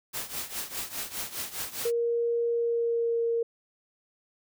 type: noise with tremolo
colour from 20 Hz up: white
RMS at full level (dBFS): -32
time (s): 0.13-1.92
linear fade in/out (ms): 20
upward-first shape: triangle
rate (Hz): 4.9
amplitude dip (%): 85
type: tone with pitch glide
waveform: sine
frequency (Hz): 469.4 to 464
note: A#4 to A#4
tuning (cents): +12 to -8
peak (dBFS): -24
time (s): 1.85-3.43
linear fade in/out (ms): 5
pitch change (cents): -20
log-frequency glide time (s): 2.49-3.22
effects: none